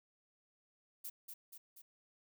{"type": "noise with echo", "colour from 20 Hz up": "violet", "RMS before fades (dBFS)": -45, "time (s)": [1.04, 1.1], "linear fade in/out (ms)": 10, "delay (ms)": 240, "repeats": 3, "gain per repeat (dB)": -4, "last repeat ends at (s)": 1.82, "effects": []}